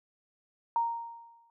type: tone with exponential decay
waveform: sine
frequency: 930 Hz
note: A#5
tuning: 4 cents flat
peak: -23 dBFS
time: 0.76-1.5 s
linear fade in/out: 1 ms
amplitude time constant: 160 ms
effects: none